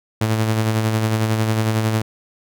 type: tone with tremolo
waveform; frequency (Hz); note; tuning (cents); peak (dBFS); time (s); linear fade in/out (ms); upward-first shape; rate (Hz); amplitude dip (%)
sawtooth; 110; A2; 0; -11; 0.21-2.02; 5; sine; 11; 40
effects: none